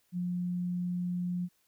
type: tone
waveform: sine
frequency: 177.8 Hz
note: F3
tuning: 31 cents sharp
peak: -30 dBFS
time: 0.12-1.49 s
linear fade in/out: 50 ms
effects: white hiss -72 dBFS RMS until 1.67 s